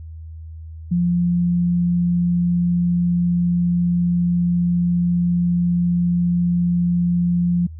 sine tone, 174.61 Hz, F3, in tune, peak -15 dBFS, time 0.91-7.67 s, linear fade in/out 10 ms, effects added 80 Hz sine -32 dBFS peak until 7.79 s

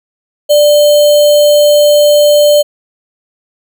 sine tone with sample-and-hold, 590 Hz, D5, 8 cents sharp, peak -3 dBFS, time 0.49-2.63 s, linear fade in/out 20 ms, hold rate 3675 Hz, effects none

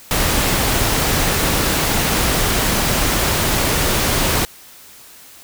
pink noise, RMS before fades -17 dBFS, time 0.11-4.45 s, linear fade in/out 0 ms, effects white hiss -42 dBFS RMS until 5.43 s

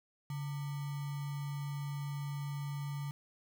sine tone with sample-and-hold, 142.5 Hz, C#3, 48 cents sharp, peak -36 dBFS, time 0.3-3.11 s, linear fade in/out 2 ms, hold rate 1050 Hz, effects none

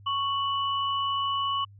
sine tone pair together, 1108.7 / 2960 Hz, C#6 / F#7, 0 / 0 cents, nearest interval octave + perfect fourth, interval 1700 cents, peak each -26 / -31 dBFS, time 0.06-1.65 s, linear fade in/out 10 ms, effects added 100 Hz sine -48 dBFS peak until 1.79 s

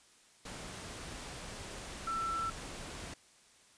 sine tone in noise, 1337 Hz, E6, 24 cents sharp, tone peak -33 dBFS, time 2.07-2.5 s, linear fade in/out 5 ms, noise pink, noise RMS -45 dBFS, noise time 0.45-3.14 s, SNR +9 dB, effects white hiss -63 dBFS RMS until 3.77 s + resampled to 22050 Hz

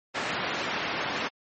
white band-pass noise, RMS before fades -31 dBFS, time 0.14-1.29 s, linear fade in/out 20 ms, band 150 to 2200 Hz, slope 12 dB/octave, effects MP3 32 kbps

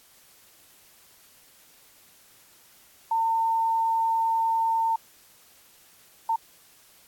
sine tone bursts at uneven times, 905 Hz, A5, 48 cents sharp, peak -21 dBFS, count 2, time 3.11-4.96 / 6.29-6.36 s, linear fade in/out 5 ms, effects white hiss -56 dBFS RMS until 7.07 s + AAC 64 kbps

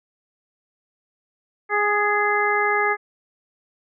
harmonic tone with a mistuned harmonic, 413.5 Hz, G#4, 8 cents flat, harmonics 1 / 2 / 3 / 4 / 5, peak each -24 / -24 / -24 / -24 / -24 dBFS, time 1.69-2.97 s, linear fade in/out 50 ms, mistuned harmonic 4, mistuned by +24 cents, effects none

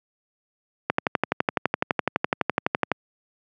click train, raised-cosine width 0.5 ms, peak -4 dBFS, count 25, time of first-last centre 0.9-2.917 s, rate 11.9 Hz, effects high-pass 150 Hz 12 dB/octave

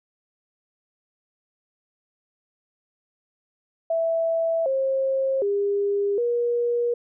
sine tone with pitch steps, 659 / 535 / 403.5 / 477.5 Hz, E5 / C5 / G#4 / A#4, -1 / +38 / -50 / +42 cents, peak -20 dBFS, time 3.9-6.94 s, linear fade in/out 5 ms, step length 760 ms, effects none

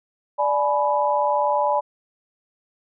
sine chord, G# diminished, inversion second, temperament equal with one note detuned, 587.3 / 847.6 / 987.8 Hz, D5 / G#5 / B5, 0 / +35 / 0 cents, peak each -22 dBFS, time 0.38-1.81 s, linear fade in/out 20 ms, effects none

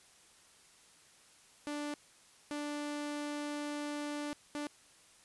sawtooth tone bursts at uneven times, 293.7 Hz, D4, in tune, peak -33 dBFS, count 3, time 1.67-1.94 / 2.51-4.33 / 4.55-4.67 s, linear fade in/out 0 ms, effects white hiss -62 dBFS RMS until 5.24 s + resampled to 24000 Hz

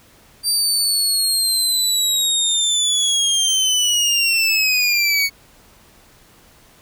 25% pulse linear sweep, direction down, 4699 to 2217 Hz, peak -11 dBFS, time 0.43-5.3 s, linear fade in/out 50 ms, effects pink hiss -50 dBFS RMS until 6.81 s

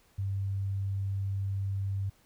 sine tone, 98 Hz, G2, in tune, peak -29 dBFS, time 0.18-2.1 s, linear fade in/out 10 ms, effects pink hiss -65 dBFS RMS until 2.25 s

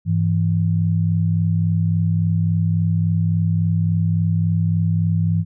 sine tone pair together, 101.24 / 164.81 Hz, G#2 / E3, -44 / 0 cents, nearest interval minor sixth, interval 844 cents, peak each -18 dBFS, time 0.05-5.45 s, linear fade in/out 50 ms, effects none

